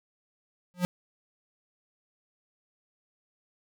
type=tone with exponential growth; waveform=square; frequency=179 Hz; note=F3; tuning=43 cents sharp; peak=-20 dBFS; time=0.74-0.85 s; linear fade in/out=0 ms; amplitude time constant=22 ms; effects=none